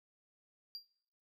triangle tone with exponential decay, 4754 Hz, D8, 20 cents sharp, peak -38 dBFS, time 0.75-0.88 s, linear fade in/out 0 ms, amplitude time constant 28 ms, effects noise-tail reverb RT60 0.7 s tail -21 dB re dry

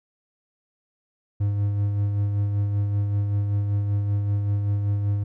triangle tone with tremolo, 101.8 Hz, G#2, 34 cents flat, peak -17 dBFS, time 1.4-5.24 s, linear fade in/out 10 ms, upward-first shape sine, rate 5.2 Hz, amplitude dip 35%, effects none

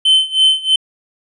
triangle tone with tremolo, 3071 Hz, G7, 36 cents flat, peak -5 dBFS, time 0.05-0.76 s, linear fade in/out 5 ms, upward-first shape sine, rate 3.1 Hz, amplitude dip 90%, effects resampled to 24000 Hz

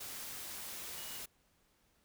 sine tone in noise, 2905 Hz, F#7, 32 cents flat, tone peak -53 dBFS, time 0.97-1.19 s, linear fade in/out 10 ms, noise white, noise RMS -45 dBFS, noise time 0-1.26 s, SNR -11 dB, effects pink hiss -73 dBFS RMS until 2.04 s

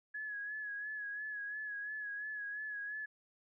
sine tone with vibrato, 1686 Hz, G#6, 26 cents sharp, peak -39 dBFS, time 0.14-3.06 s, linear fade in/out 10 ms, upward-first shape sine, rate 2.9 Hz, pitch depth 43 cents each way, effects none

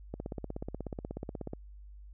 click train, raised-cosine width 2 ms, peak -24 dBFS, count 24, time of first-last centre 0.14-1.534 s, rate 16.5 Hz, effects added 50 Hz sine -47 dBFS peak until 2.13 s

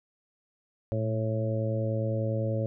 harmonic tone with a mistuned harmonic, 110 Hz, A2, in tune, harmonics 1 / 2 / 3 / 4 / 5 / 6, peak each -28 / -36 / -38 / -39 / -32 / -44 dBFS, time 0.92-2.66 s, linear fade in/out 0 ms, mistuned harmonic 1, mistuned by +45 cents, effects none

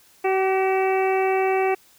harmonic tone with a mistuned harmonic, 380.8 Hz, F#4, 50 cents sharp, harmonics 1 / 2 / 3 / 4 / 5 / 6 / 7, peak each -20 / -23 / -33 / -37 / -34 / -31 / -33 dBFS, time 0.24-1.75 s, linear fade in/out 10 ms, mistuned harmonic 3, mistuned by +29 cents, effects white hiss -55 dBFS RMS until 1.98 s

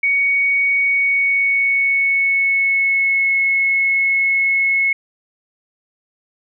sine tone with pitch glide, 2237 to 2186 Hz, C#7 to C#7, +15 to -25 cents, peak -13 dBFS, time 0.03-4.93 s, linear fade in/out 5 ms, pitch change -40 cents, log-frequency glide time 0.8-3.36 s, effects none

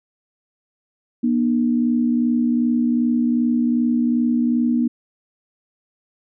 sine tone pair together, 240 / 302.6 Hz, B3 / D#4, -49 / -48 cents, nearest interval major third, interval 401 cents, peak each -16 / -23 dBFS, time 1.23-4.88 s, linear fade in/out 10 ms, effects none

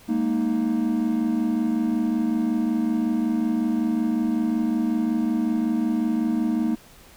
triangle chord, Ab suspended second, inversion none, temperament equal, 207.7 / 233.1 / 311.1 Hz, Ab3 / Bb3 / Eb4, 0 / 0 / 0 cents, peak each -26 / -20 / -23 dBFS, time 0.08-6.76 s, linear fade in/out 20 ms, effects tanh soft clip ceiling -11 dBFS + pink hiss -50 dBFS RMS until 7.16 s

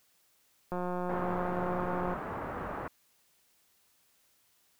click train, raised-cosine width 1 ms, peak -22 dBFS, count 255, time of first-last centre 0.72-2.139 s, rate 179 Hz
white low-pass noise, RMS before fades -38 dBFS, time 1.09-2.88 s, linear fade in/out 5 ms, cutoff 1300 Hz, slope 24 dB/octave
effects white hiss -69 dBFS RMS until 4.79 s

